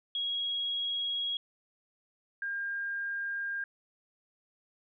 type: tone pair in turn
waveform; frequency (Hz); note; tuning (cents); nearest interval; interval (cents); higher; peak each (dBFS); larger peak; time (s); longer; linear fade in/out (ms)
sine; 3306 / 1606.9; G#7 / G6; -9 / +42; octave; 1249; first; -30 / -32; first; 0.15-1.37 / 2.42-3.64; neither; 2
effects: none